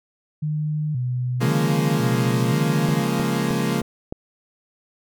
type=tone with vibrato; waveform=sine; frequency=137.9 Hz; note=C#3; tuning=9 cents flat; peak=-21 dBFS; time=0.42-3 s; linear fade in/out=10 ms; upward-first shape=square; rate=0.95 Hz; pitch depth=170 cents each way
type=chord; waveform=30% pulse; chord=Bb minor seventh; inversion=first; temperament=equal; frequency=138.59 / 174.61 / 207.7 / 233.1 Hz; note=Db3 / F3 / Ab3 / Bb3; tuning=0 / 0 / 0 / 0 cents; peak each=-23 dBFS; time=1.4-3.82 s; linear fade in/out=20 ms
type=click train; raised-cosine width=2 ms; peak=-16 dBFS; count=5; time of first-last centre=2.89-4.125 s; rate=3.24 Hz
effects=none